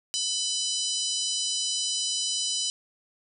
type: harmonic tone with a mistuned harmonic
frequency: 999 Hz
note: B5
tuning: 20 cents sharp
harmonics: 3 / 4 / 5 / 6 / 7 / 8 / 9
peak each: -32 / -33 / -32 / -35 / -35 / -38 / -36 dBFS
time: 0.14-2.7 s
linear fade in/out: 0 ms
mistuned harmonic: 6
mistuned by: -39 cents
effects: none